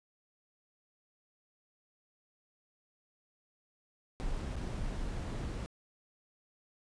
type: noise with dropouts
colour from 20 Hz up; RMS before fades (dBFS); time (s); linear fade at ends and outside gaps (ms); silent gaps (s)
brown; -37; 4.2-5.66; 0; 4.557-4.565
effects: resampled to 22050 Hz